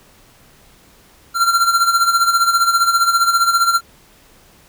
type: tone with tremolo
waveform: square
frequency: 1372 Hz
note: F6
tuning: 31 cents flat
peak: -10 dBFS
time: 1.34-3.81 s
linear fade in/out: 50 ms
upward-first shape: sine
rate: 15 Hz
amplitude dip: 65%
effects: pink hiss -49 dBFS RMS until 4.68 s